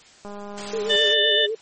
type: click train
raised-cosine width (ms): 1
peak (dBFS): -24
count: 145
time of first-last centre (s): 0.25-0.956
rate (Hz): 204
type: noise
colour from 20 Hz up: white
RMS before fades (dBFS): -34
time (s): 0.57-1.14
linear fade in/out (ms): 10
type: tone with vibrato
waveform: sine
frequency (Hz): 429.5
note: A4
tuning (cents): -42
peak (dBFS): -23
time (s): 0.73-1.55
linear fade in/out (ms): 5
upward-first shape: sine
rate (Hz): 7.8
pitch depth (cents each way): 81
type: harmonic tone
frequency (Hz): 594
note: D5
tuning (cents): +20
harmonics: 1 / 3 / 5 / 6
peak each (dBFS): -25 / -23 / -21 / -20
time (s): 0.89-1.47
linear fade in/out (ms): 20
effects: white hiss -50 dBFS RMS until 1.61 s + MP3 32 kbps